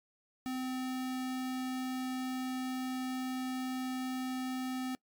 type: tone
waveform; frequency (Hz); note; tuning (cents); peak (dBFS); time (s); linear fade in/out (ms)
square; 257.3; C4; -29; -35; 0.46-4.95; 0
effects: noise-tail reverb RT60 0.1 s tail -23 dB re dry + MP3 96 kbps